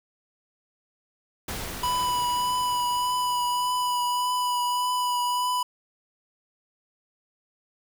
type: noise with exponential decay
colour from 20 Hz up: pink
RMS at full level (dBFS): -32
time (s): 1.48-5.3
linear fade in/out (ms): 5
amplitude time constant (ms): 830
type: tone with vibrato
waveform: square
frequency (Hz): 987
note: B5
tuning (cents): -1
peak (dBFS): -24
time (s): 1.83-5.63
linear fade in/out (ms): 5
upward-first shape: triangle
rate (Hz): 1.7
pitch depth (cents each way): 17
effects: none